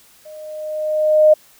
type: tone with level ramp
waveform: sine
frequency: 615 Hz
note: D#5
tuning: 20 cents flat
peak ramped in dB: -35 to -5 dBFS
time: 0.25-1.34 s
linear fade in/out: 10 ms
effects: white hiss -50 dBFS RMS until 1.59 s